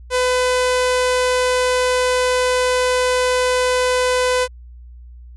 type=tone; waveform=sawtooth; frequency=503 Hz; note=B4; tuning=32 cents sharp; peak=-11 dBFS; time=0.1-4.48 s; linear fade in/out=50 ms; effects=added 60 Hz sine -36 dBFS peak until 5.36 s + resampled to 24000 Hz